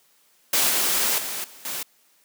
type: noise with level steps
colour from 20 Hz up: white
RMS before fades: -20 / -22 / -30 / -46 / -30 dBFS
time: 0.53-1.83 s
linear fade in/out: 5 ms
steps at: 0.69 / 1.18 / 1.44 / 1.65 s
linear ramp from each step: 2 ms
effects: white hiss -61 dBFS RMS until 2.24 s + high-pass 200 Hz 12 dB/octave